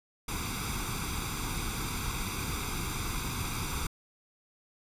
pink noise with comb filter, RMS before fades -34 dBFS, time 0.28-3.87 s, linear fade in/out 5 ms, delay 0.83 ms, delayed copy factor +0.8, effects resampled to 32000 Hz

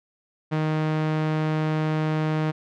sawtooth tone with low-pass filter, 155.56 Hz, D#3, in tune, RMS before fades -24 dBFS, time 0.51-2.52 s, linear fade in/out 20 ms, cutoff 2800 Hz, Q 0.61, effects none

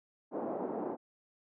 pink band-pass noise, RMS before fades -37 dBFS, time 0.31-0.97 s, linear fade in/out 50 ms, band 240 to 840 Hz, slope 24 dB/octave, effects none

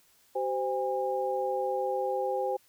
sine tone cluster, 383.5 / 517 / 812 Hz, G4 / C5 / G#5, -38 / -21 / -39 cents, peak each -34 / -30 / -32 dBFS, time 0.35-2.57 s, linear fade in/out 10 ms, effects white hiss -64 dBFS RMS until 2.68 s

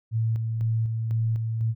sine tone with tremolo, 112.7 Hz, A2, 42 cents sharp, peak -21 dBFS, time 0.11-1.75 s, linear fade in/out 50 ms, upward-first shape square, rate 2 Hz, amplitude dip 35%, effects none

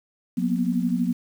sine tone cluster, 181.6 / 235.7 / 248 Hz, F#3 / A#3 / B3, -32 / +19 / +7 cents, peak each -25 dBFS, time 0.37-1.13 s, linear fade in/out 10 ms, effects 8-bit

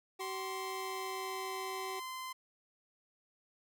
25% pulse tone, 380.4 Hz, F#4, 48 cents sharp, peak -37 dBFS, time 0.19-2 s, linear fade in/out 10 ms
sawtooth tone with pitch glide, 1046.5 to 1034.5 Hz, C6 to C6, 0 to -20 cents, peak -37 dBFS, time 0.2-2.33 s, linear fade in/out 10 ms, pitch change -20 cents, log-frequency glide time 0.53-1.48 s
effects none

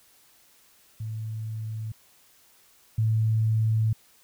sine tone pair in turn, 110 / 110.43 Hz, A2 / A2, 0 / +7 cents, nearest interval unison, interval 7 cents, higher second, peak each -30 / -20 dBFS, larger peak second, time 1-1.92 / 2.98-3.93 s, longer second, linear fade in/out 5 ms, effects white hiss -59 dBFS RMS until 4.23 s

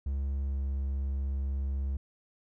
triangle tone with pitch glide, 68.8 to 68.17 Hz, C#2 to C#2, -12 to -28 cents, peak -27 dBFS, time 0.06-1.97 s, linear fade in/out 5 ms, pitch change -16 cents, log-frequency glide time 0.42-0.58 s, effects none

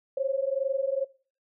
sine tone pair together, 530 / 552.2 Hz, C5 / C#5, +22 / -7 cents, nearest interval minor second, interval 71 cents, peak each -28 dBFS, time 0.17-1.05 s, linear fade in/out 5 ms, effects noise-tail reverb RT60 0.4 s tail -21 dB re dry

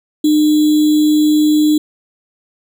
sine tone with sample-and-hold, 303.3 Hz, D#4, 44 cents flat, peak -8 dBFS, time 0.24-1.78 s, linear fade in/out 5 ms, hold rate 3675 Hz, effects none

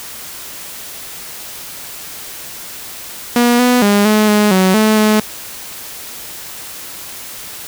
sawtooth tone with pitch steps, 240.4 / 247.3 / 203.7 / 213.6 / 209.5 / 187.4 / 216.5 / 214.3 Hz, B3 / B3 / G#3 / G#3 / G#3 / F#3 / A3 / A3, -46 / +3 / -33 / +49 / +15 / +22 / -28 / -45 cents, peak -5 dBFS, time 3.36-5.2 s, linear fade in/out 2 ms, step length 230 ms, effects white hiss -30 dBFS RMS until 7.67 s

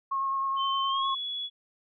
sine tone with vibrato, 1084 Hz, C#6, 39 cents flat, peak -26 dBFS, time 0.11-1.15 s, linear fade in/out 10 ms, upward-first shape sine, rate 9.6 Hz, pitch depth 13 cents each way
sine tone with pitch glide, 3088 to 3387 Hz, G7 to G#7, -27 to +33 cents, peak -31 dBFS, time 0.56-1.5 s, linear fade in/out 50 ms, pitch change +160 cents, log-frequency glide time 0.87-1.06 s
effects none

